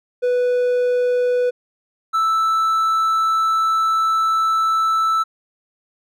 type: tone pair in turn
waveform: triangle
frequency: 493.9 / 1318.6 Hz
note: B4 / E6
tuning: 0 / 0 cents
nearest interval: octave + perfect fourth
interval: 1700 cents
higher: second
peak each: -13 dBFS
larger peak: neither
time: 0.22-1.51 / 2.13-5.24 s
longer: second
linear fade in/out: 20 ms
effects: none